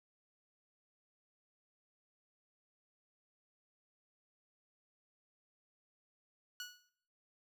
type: tone with exponential decay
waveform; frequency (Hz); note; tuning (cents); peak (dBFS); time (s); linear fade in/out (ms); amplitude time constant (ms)
15% pulse; 1466; F#6; -16; -34; 6.6-6.89; 1; 62
effects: noise-tail reverb RT60 0.6 s tail -17 dB re dry